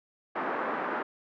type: band-pass noise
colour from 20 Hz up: white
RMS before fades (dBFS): -32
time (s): 0.35-1.03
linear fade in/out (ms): 10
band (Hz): 230 to 1500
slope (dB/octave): 24
effects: none